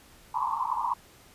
white band-pass noise, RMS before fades -29 dBFS, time 0.34-0.94 s, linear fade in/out 10 ms, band 870 to 1100 Hz, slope 96 dB/octave, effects pink hiss -55 dBFS RMS until 1.34 s + resampled to 32000 Hz

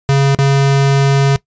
square tone with dropouts, 138.2 Hz, C#3, 5 cents flat, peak -9 dBFS, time 0.09-1.36 s, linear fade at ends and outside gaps 0 ms, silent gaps 0.348-0.388 s, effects noise-tail reverb RT60 0.1 s tail -19 dB re dry + resampled to 16000 Hz

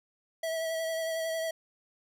square tone with vibrato, 650 Hz, E5, 24 cents flat, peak -31 dBFS, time 0.43-1.51 s, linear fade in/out 5 ms, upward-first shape sine, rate 11 Hz, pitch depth 19 cents each way, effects none

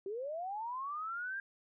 sine linear sweep, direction up, 373.7 to 1617 Hz, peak -37 dBFS, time 0.06-1.4 s, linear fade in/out 2 ms, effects none

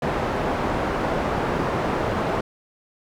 white low-pass noise, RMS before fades -24 dBFS, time 0.02-2.41 s, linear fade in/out 5 ms, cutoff 860 Hz, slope 12 dB/octave, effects none

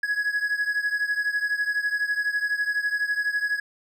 triangle beating tone pair, 1670 / 1682 Hz, G#6 / G#6, +9 / +22 cents, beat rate 12 Hz, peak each -23 / -26 dBFS, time 0.03-3.6 s, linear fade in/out 5 ms, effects none

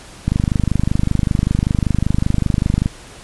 click train, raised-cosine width 5 ms, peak -3 dBFS, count 66, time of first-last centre 0.28-2.859 s, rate 25.2 Hz, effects pink hiss -39 dBFS RMS until 3.23 s + resampled to 24000 Hz

